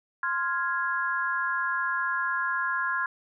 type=chord; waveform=sine; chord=F minor; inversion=second; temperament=equal; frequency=1046.5 / 1396.9 / 1661.2 Hz; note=C6 / F6 / Ab6; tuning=0 / 0 / 0 cents; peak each=-30 / -30 / -29 dBFS; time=0.23-3.06 s; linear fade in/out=2 ms; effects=none